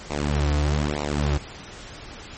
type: tone with flanger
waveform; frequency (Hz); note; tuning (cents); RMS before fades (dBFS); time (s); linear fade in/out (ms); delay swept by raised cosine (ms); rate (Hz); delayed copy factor
sawtooth; 73.42; D2; 0; -23; 0.1-1.38; 10; 0.61 to 5.11; 1.1; -0.9
effects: pink hiss -40 dBFS RMS until 2.37 s + MP3 32 kbps